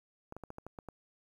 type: clicks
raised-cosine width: 1 ms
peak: -30 dBFS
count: 8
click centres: 0.324 / 0.366 / 0.437 / 0.504 / 0.584 / 0.666 / 0.788 / 0.887 s
effects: 10-bit